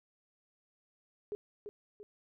sine tone with echo, 415.3 Hz, G#4, in tune, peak -35 dBFS, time 1.32-1.35 s, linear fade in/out 0 ms, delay 340 ms, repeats 2, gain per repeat -6 dB, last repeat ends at 2.03 s, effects none

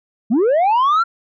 sine linear sweep, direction up, 196 to 1396.9 Hz, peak -9 dBFS, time 0.3-1.04 s, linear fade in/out 20 ms, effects tanh soft clip ceiling -11 dBFS

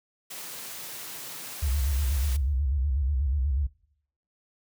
white high-pass noise, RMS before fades -39 dBFS, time 0.3-2.37 s, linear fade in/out 10 ms, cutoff 110 Hz, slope 24 dB/octave
sine tone with vibrato, 68.6 Hz, C#2, 17 cents flat, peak -23 dBFS, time 1.62-3.67 s, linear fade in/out 10 ms, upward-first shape square, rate 8.2 Hz, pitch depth 130 cents each way
effects noise-tail reverb RT60 0.7 s tail -21 dB re dry

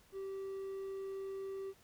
triangle tone, 388.1 Hz, G4, 17 cents flat, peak -38 dBFS, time 0.12-1.74 s, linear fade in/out 50 ms, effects pink hiss -66 dBFS RMS until 1.83 s

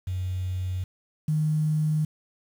sine tone pair in turn, 92 / 153.97 Hz, F#2 / D#3, -9 / -18 cents, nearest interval major sixth, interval 891 cents, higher second, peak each -26 / -21 dBFS, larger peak second, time 0.07-0.84 / 1.28-2.05 s, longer neither, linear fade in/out 5 ms, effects 8-bit

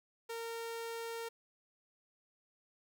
sawtooth tone, 460 Hz, A#4, 23 cents flat, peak -36 dBFS, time 0.29-1.29 s, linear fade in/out 10 ms, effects none

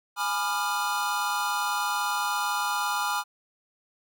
square chord, G# diminished seventh, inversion none, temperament equal with one note detuned, 830.6 / 987.8 / 1204.9 / 1396.9 Hz, G#5 / B5 / D6 / F6, 0 / 0 / +44 / 0 cents, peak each -32 dBFS, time 0.16-3.24 s, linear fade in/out 50 ms, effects none

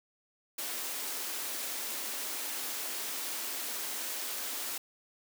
white high-pass noise, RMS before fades -37 dBFS, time 0.58-4.78 s, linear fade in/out 5 ms, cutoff 230 Hz, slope 48 dB/octave, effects none

